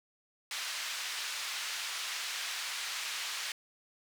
white band-pass noise, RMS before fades -38 dBFS, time 0.51-3.52 s, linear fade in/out 2 ms, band 1300 to 4900 Hz, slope 12 dB/octave, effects none

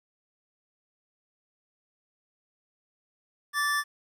square tone pair together, 1161.8 / 1760 Hz, D6 / A6, -19 / 0 cents, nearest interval perfect fifth, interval 719 cents, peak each -30 / -27 dBFS, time 3.53-3.84 s, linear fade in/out 50 ms, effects resampled to 32000 Hz + 10-bit

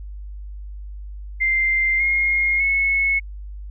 sine tone with pitch steps, 2092 / 2142 / 2193 Hz, C7 / C7 / C#7, -1 / +40 / -19 cents, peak -16 dBFS, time 1.4-3.2 s, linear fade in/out 20 ms, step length 600 ms, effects added 50 Hz sine -31 dBFS peak until 3.7 s

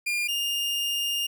40% pulse tone pair in turn, 2408 / 2825 Hz, D7 / F7, +43 / +19 cents, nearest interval minor third, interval 276 cents, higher second, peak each -24 dBFS, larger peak neither, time 0.06-0.28 / 0.28-1.27 s, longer second, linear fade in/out 10 ms, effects none

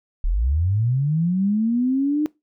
sine linear sweep, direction up, 33.71 to 307.1 Hz, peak -17 dBFS, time 0.24-2.26 s, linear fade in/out 0 ms, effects noise-tail reverb RT60 0.2 s tail -22 dB re dry

